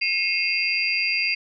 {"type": "tone cluster", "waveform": "sine", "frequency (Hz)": [2150, 2511, 2692, 4752], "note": ["C7", "D#7", "E7", "D8"], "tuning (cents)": [47, 15, 36, 20], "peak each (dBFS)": -26, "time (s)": [0.01, 1.35], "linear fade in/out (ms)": 10, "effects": []}